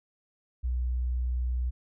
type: tone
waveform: sine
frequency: 61.74 Hz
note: B1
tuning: in tune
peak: -26 dBFS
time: 0.63-1.71 s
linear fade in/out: 20 ms
effects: none